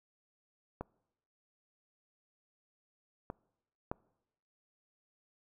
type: clicks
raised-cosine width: 1 ms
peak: -24 / -25 / -21 dBFS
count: 3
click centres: 0.81 / 3.301 / 3.915 s
effects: noise-tail reverb RT60 0.9 s tail -25 dB re dry